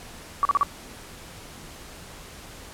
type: tone bursts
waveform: sine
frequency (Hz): 1143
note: D6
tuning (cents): -47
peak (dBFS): -16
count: 4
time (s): 0.43-0.631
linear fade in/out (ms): 0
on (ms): 21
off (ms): 39
effects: pink hiss -43 dBFS RMS until 2.73 s + low-pass 12000 Hz 12 dB/octave